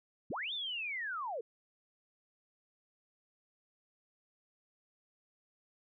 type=linear two-way sweep; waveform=sine; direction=up then down; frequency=93.8 to 3658 to 417.4 Hz; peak=-36 dBFS; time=0.3-1.41 s; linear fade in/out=5 ms; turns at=0.53 s; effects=none